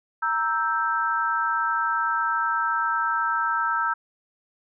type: chord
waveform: sine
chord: E diminished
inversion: second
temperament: equal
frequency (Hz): 932.3 / 1318.5 / 1568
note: Bb5 / E6 / G6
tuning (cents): 0 / 0 / 0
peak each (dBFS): -27 / -24 / -27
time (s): 0.22-3.94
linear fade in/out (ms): 10
effects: none